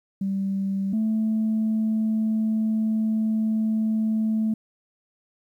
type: tone pair in turn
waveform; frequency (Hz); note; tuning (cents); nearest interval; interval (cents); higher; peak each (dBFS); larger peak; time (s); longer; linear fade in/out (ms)
sine; 194.9 / 219.2; G3 / A3; -10 / -6; major second; 204; second; -22 / -19; second; 0.21-0.93 / 0.93-4.54; second; 5
effects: tanh soft clip ceiling -17 dBFS + 10-bit